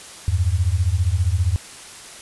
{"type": "beating tone pair", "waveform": "sine", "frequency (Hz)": [81.9, 96.9], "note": ["E2", "G2"], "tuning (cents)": [-11, -20], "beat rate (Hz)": 15, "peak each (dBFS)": -19, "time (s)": [0.28, 1.56], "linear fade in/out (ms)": 0, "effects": ["white hiss -39 dBFS RMS until 2.21 s", "resampled to 24000 Hz"]}